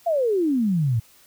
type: exponential sweep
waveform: sine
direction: down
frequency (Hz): 706 to 106.9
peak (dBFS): -18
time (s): 0.06-1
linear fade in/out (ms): 10
effects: white hiss -54 dBFS RMS until 1.26 s

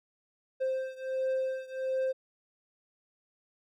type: beating tone pair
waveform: triangle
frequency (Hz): 523.3 / 524.7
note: C5 / C5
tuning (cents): 0 / +5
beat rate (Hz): 1.4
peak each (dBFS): -30 / -32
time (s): 0.6-2.13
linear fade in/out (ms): 20
effects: none

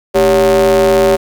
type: ring-modulated tone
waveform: square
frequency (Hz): 85.8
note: F2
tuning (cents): -30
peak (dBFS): -5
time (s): 0.14-1.17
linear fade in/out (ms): 20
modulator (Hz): 477
effects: 7-bit

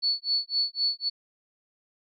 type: tone with tremolo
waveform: sine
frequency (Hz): 4435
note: C#8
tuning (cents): 0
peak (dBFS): -21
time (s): 0.02-1.1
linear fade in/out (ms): 20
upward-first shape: sine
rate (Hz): 3.9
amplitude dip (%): 100
effects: none

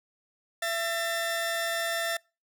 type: tone pair together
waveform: sawtooth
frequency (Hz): 671.2 / 1792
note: E5 / A6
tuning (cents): +31 / +31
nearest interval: octave + perfect fourth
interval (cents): 1700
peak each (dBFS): -27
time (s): 0.62-2.17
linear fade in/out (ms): 5
effects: noise-tail reverb RT60 0.3 s tail -26 dB re dry

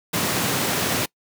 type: high-pass noise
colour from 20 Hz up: pink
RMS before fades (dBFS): -23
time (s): 0.13-1.06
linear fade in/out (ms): 10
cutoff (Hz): 110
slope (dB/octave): 24
effects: noise-tail reverb RT60 0.1 s tail -24 dB re dry

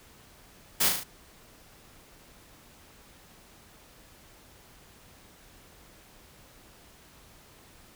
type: noise with echo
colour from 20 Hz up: white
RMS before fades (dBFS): -24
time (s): 0.8-0.89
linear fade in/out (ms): 10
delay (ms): 37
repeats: 4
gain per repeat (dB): -4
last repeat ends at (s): 1.038
effects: pink hiss -55 dBFS RMS until 7.95 s

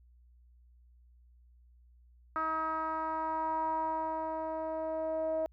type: tone with low-pass filter sweep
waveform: 10% pulse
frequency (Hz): 318.3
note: D#4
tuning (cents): +39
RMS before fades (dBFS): -34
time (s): 2.36-5.46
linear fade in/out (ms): 0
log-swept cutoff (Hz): 1300 to 640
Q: 5.4
effects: added 60 Hz sine -58 dBFS peak until 5.52 s

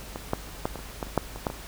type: clicks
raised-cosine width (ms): 1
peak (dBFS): -19 / -10 / -11 / -21 / -27 / -15 / -28 / -7 / -23 / -11 / -20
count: 11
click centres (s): 0.159 / 0.334 / 0.655 / 0.757 / 0.791 / 1.028 / 1.069 / 1.177 / 1.36 / 1.468 / 1.501
effects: added 50 Hz sine -43 dBFS peak until 1.67 s + pink hiss -43 dBFS RMS until 1.67 s

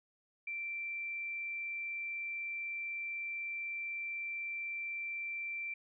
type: tone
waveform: sine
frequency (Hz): 2348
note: D7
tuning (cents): -1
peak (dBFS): -37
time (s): 0.47-5.74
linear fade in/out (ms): 5
effects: none

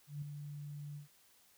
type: tone with ADSR envelope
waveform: sine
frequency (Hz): 146.1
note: D3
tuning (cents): -9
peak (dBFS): -37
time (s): 0.07-1.08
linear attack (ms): 150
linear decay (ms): 5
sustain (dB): -6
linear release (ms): 120
effects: white hiss -67 dBFS RMS until 1.57 s

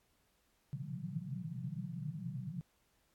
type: band-pass noise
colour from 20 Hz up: pink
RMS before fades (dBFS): -42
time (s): 0.73-2.61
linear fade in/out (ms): 0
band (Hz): 120 to 190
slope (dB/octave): 96
effects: pink hiss -75 dBFS RMS until 3.14 s + AAC 64 kbps

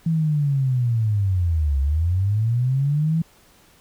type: linear two-way sweep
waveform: sine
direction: down then up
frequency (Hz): 166.1 to 66.8 to 166.1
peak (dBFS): -17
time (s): 0.06-3.22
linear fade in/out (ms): 5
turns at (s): 1.8
effects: pink hiss -54 dBFS RMS until 3.8 s

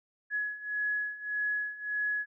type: beating tone pair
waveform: sine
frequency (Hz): 1686 / 1687.7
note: G#6 / G#6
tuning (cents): +26 / +27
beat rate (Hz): 1.7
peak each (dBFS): -35 / -32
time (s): 0.3-2.26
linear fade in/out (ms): 50
effects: none

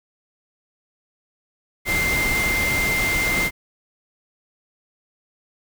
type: tone in noise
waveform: sine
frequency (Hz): 2093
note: C7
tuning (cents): 0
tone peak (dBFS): -20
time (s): 1.85-3.51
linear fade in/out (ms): 50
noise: pink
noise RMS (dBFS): -25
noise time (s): 1.85-3.51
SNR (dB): +2
effects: none

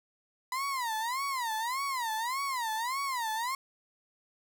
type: tone with vibrato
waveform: 35% pulse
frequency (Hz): 987.8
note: B5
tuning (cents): 0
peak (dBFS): -29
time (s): 0.52-3.55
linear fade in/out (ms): 2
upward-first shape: sine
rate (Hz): 1.7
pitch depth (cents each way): 220
effects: none

